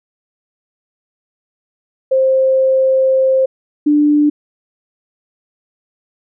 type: tone pair in turn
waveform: sine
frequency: 527 / 295.8 Hz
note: C5 / D4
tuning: +12 / +13 cents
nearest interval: minor seventh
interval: 999 cents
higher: first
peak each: -9 / -8 dBFS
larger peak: second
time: 2.11-3.46 / 3.86-4.3 s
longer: first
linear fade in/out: 10 ms
effects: none